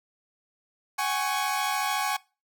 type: chord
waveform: sawtooth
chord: F# suspended second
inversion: none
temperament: equal with one note detuned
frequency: 756.8 / 830.6 / 1108.7 Hz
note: F#5 / G#5 / C#6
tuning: +39 / 0 / 0 cents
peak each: -28 / -25 / -26 dBFS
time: 0.98-2.17 s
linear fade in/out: 10 ms
effects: noise-tail reverb RT60 0.3 s tail -22 dB re dry